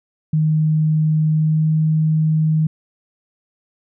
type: tone with pitch glide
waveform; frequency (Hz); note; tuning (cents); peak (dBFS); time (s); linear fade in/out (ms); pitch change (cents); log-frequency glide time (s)
sine; 155.56 to 156.73; D#3 to D#3; 0 to +13; -13; 0.33-2.67; 5; +13; 1.32-1.69
effects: none